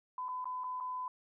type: tone with dropouts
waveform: sine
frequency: 1008 Hz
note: B5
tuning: 35 cents sharp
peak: -36 dBFS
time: 0.18-1.08 s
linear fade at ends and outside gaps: 2 ms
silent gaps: 0.284-0.288 / 0.444-0.455 / 0.637-0.641 / 0.802-0.807 s
effects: none